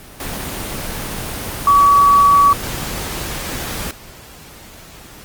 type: tone in noise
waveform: sine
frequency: 1137 Hz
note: C#6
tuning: 44 cents sharp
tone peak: -7 dBFS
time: 1.67-2.53 s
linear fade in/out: 2 ms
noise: pink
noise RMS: -25 dBFS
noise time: 0.2-3.91 s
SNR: +15 dB
effects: pink hiss -39 dBFS RMS until 5.24 s + Opus 24 kbps